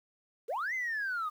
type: linear two-way sweep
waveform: sine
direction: up then down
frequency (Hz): 390.4 to 2093 to 1197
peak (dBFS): -30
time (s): 0.48-1.3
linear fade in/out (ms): 20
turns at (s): 0.74
effects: tanh soft clip ceiling -28 dBFS + 10-bit